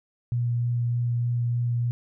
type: tone with vibrato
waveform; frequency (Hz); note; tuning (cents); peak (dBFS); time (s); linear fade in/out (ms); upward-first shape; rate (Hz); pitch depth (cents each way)
sine; 119.9; A#2; +49; -22; 0.32-1.91; 0; sine; 3.3; 9
effects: none